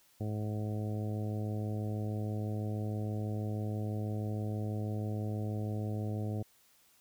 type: harmonic tone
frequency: 106.2 Hz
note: G#2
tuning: 39 cents sharp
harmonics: 1 / 2 / 3 / 4 / 5 / 6 / 7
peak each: -34 / -40 / -44 / -46 / -48 / -50 / -51 dBFS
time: 0.2-6.43 s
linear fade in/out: 10 ms
effects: white hiss -66 dBFS RMS until 7 s